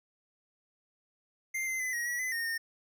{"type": "tone with pitch steps", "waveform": "square", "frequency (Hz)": [2097, 2069, 2019, 1893, 1930, 2022, 1845, 1830], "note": ["C7", "C7", "B6", "A#6", "B6", "B6", "A#6", "A#6"], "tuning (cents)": [3, -20, 38, 26, -40, 40, -18, -32], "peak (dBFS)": -32, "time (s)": [1.54, 2.58], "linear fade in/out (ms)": 10, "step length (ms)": 130, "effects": []}